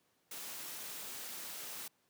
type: noise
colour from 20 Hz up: white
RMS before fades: -45 dBFS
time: 0.31-1.88 s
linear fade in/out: 5 ms
effects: pink hiss -75 dBFS RMS until 2.09 s + high-pass 150 Hz 12 dB/octave